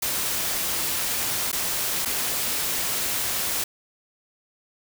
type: noise with dropouts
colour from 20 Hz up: white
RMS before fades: -26 dBFS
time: 0.02-3.64 s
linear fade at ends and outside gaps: 5 ms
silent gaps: 1.517-1.527 / 2.051-2.056 s
effects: none